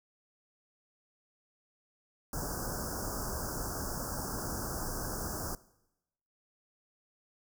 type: band-stop noise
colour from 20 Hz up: pink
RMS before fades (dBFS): -37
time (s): 2.33-5.55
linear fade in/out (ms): 2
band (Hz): 1600 to 4900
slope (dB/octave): 96
effects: noise-tail reverb RT60 0.9 s tail -20 dB re dry